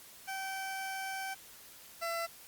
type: tone pair in turn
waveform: 20% pulse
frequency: 772 / 672.3 Hz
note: G5 / E5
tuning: -27 / +34 cents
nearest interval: major second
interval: 239 cents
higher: first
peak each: -32 / -29 dBFS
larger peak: second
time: 0.27-1.35 / 2.01-2.27 s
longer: first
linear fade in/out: 20 ms
effects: white hiss -54 dBFS RMS until 2.47 s + Opus 48 kbps